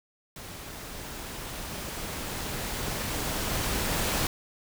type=noise with level ramp; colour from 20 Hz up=pink; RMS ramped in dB=-42 to -27 dBFS; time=0.36-4.27 s; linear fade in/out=2 ms; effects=none